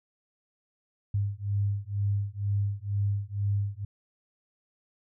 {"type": "beating tone pair", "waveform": "sine", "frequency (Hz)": [100, 102.1], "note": ["G2", "G#2"], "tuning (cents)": [35, -29], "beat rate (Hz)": 2.1, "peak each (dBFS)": -29, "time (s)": [1.14, 3.85], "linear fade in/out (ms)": 5, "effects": []}